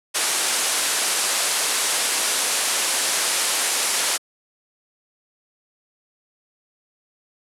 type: low-pass noise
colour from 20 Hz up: white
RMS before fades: -22 dBFS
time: 0.14-4.18 s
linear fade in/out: 20 ms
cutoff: 11000 Hz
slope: 48 dB/octave
effects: high-pass 400 Hz 12 dB/octave